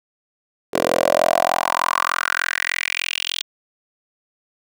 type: tone with high-pass filter sweep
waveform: 10% pulse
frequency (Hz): 43.31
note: F1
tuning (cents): -14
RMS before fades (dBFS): -20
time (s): 0.73-3.42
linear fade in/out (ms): 10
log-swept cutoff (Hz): 420 to 3400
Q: 4.8
effects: none

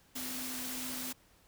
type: tone in noise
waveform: sine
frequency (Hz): 254.5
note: C4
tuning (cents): -48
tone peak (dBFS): -44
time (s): 0.15-1.13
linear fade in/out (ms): 10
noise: white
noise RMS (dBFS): -40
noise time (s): 0.15-1.13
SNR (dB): -7
effects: pink hiss -65 dBFS RMS until 1.47 s

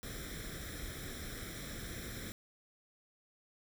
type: noise with comb filter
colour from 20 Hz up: pink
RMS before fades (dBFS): -44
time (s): 0.03-2.32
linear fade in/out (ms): 0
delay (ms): 0.54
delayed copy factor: +0.8
effects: none

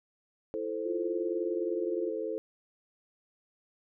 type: chord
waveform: sine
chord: A minor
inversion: second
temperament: equal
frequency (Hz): 329.6 / 440 / 523.3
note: E4 / A4 / C5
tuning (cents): 0 / 0 / 0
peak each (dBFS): -38 / -34 / -37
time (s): 0.54-2.38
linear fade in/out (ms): 0
type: tone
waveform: sine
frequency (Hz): 349.2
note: F4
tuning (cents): 0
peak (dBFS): -32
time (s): 0.85-2.1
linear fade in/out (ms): 20
effects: none

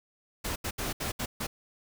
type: noise bursts at uneven times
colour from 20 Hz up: pink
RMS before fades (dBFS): -33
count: 6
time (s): 0.44-0.56 / 0.64-0.71 / 0.78-0.93 / 1-1.12 / 1.19-1.26 / 1.4-1.47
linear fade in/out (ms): 10
effects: none

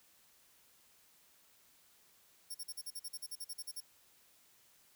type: tone bursts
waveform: 5% pulse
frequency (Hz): 5500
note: F8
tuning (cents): -27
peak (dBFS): -35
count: 15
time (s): 2.5-3.806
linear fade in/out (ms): 10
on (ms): 46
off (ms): 44
effects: white hiss -67 dBFS RMS until 4.95 s

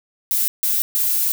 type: noise bursts at uneven times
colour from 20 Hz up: violet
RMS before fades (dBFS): -19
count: 3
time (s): 0.31-0.48 / 0.63-0.82 / 0.95-1.32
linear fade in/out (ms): 0
effects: none

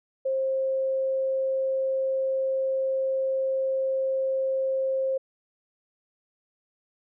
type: tone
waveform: sine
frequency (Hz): 531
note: C5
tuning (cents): +25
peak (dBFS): -23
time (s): 0.25-5.18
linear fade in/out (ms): 10
effects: none

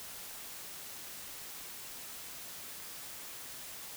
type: silence
effects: white hiss -46 dBFS RMS until 3.96 s

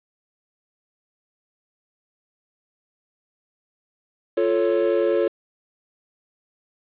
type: chord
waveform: triangle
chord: F augmented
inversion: none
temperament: equal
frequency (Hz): 349.2 / 440 / 554.4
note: F4 / A4 / C#5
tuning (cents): 0 / 0 / 0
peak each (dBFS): -20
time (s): 4.37-5.28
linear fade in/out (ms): 5
effects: resampled to 8000 Hz + 7-bit

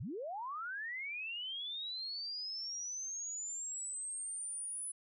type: linear sweep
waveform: sine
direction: up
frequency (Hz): 83 to 10060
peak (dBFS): -39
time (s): 0-4.92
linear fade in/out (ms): 10
effects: none

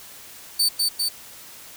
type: tone with echo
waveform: sawtooth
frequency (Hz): 4553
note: C#8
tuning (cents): +45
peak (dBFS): -14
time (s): 0.59-0.69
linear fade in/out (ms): 10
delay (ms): 200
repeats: 2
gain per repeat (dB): -2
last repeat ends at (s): 1.09
effects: white hiss -43 dBFS RMS until 1.76 s

